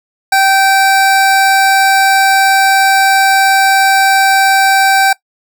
25% pulse tone, 777 Hz, G5, 16 cents flat, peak -3 dBFS, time 0.32-5.13 s, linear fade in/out 5 ms, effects noise-tail reverb RT60 0.1 s tail -20 dB re dry

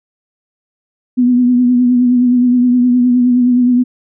sine tone with vibrato, 246.9 Hz, B3, in tune, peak -7 dBFS, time 1.17-3.84 s, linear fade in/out 20 ms, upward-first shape triangle, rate 9.6 Hz, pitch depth 42 cents each way, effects none

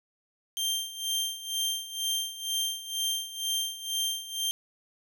sawtooth tone with tremolo, 3164 Hz, G7, 15 cents sharp, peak -23 dBFS, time 0.57-4.51 s, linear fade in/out 0 ms, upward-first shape sine, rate 2.1 Hz, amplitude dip 80%, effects none

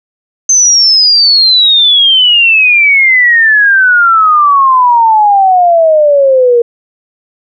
sine exponential sweep, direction down, 6272 to 466.6 Hz, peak -3 dBFS, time 0.49-6.62 s, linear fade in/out 5 ms, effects none

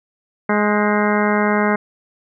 harmonic tone with a mistuned harmonic, 209 Hz, G#3, 11 cents sharp, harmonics 1 / 2 / 3 / 4 / 5 / 6 / 7 / 8 / 9 / 10, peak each -18 / -21 / -23 / -24 / -25 / -26 / -26 / -27 / -28 / -28 dBFS, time 0.49-1.76 s, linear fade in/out 5 ms, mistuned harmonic 8, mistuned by -66 cents, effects none

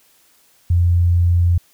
sine tone, 87 Hz, F2, 6 cents flat, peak -11 dBFS, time 0.7-1.58 s, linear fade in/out 5 ms, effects white hiss -55 dBFS RMS until 1.73 s

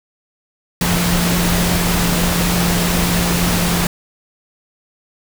sine tone in noise, 174.61 Hz, F3, in tune, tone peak -17 dBFS, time 0.81-3.87 s, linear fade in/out 2 ms, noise pink, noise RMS -18 dBFS, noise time 0.81-3.87 s, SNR -2 dB, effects none

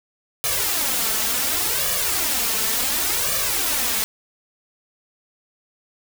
white noise with flanger, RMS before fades -22 dBFS, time 0.44-4.04 s, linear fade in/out 0 ms, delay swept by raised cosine 1.7 to 4.6 ms, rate 0.69 Hz, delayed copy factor +0.75, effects none

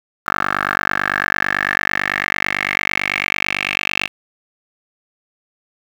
10% pulse tone with band-pass filter sweep, 49 Hz, G1, in tune, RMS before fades -20 dBFS, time 0.26-4.08 s, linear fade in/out 20 ms, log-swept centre 1400 to 2600 Hz, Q 5.8, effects 7-bit

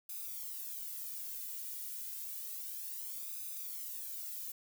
violet noise with flanger, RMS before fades -43 dBFS, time 0.09-4.52 s, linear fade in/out 5 ms, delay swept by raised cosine 0.8 to 2.1 ms, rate 0.3 Hz, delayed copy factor +0.95, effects none

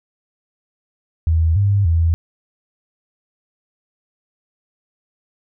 sine tone with pitch steps, 81.2 / 100.4 / 82.8 Hz, E2 / G2 / E2, -26 / +42 / +8 cents, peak -12 dBFS, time 1.27-2.14 s, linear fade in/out 0 ms, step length 290 ms, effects none

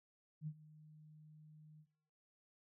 sine tone with ADSR envelope, 153.6 Hz, D#3, 22 cents flat, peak -39 dBFS, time 0.41-1.87 s, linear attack 61 ms, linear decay 60 ms, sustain -18 dB, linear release 72 ms, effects noise-tail reverb RT60 0.8 s tail -20 dB re dry

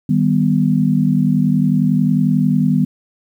sine chord, Eb augmented, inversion none, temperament equal, 155.56 / 196 / 246.9 Hz, Eb3 / G3 / B3, 0 / 0 / 0 cents, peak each -16 dBFS, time 0.09-2.85 s, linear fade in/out 5 ms, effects 8-bit

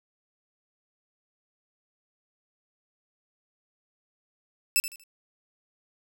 10% pulse tone with echo, 2637 Hz, E7, in tune, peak -11 dBFS, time 4.76-4.8 s, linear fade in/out 0 ms, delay 79 ms, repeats 3, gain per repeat -11 dB, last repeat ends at 5.037 s, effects none

